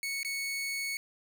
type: tone with dropouts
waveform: sawtooth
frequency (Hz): 2214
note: C#7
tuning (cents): -3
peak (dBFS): -29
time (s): 0.03-0.97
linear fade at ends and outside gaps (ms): 1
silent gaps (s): 0.231-0.248
effects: none